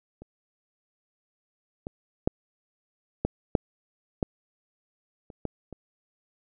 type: clicks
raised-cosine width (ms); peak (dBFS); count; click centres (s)
2; -30 / -21 / -8 / -11 / -6 / -11 / -30 / -17 / -26; 9; 0.22 / 1.869 / 2.275 / 3.25 / 3.552 / 4.228 / 5.302 / 5.453 / 5.727
effects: none